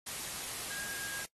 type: tone in noise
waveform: sine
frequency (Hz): 1628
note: G#6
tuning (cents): -35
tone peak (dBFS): -42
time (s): 0.7-1.24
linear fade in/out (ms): 10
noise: white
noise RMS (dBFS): -40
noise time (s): 0.06-1.26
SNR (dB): -5
effects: noise-tail reverb RT60 0.1 s tail -22 dB re dry + AAC 32 kbps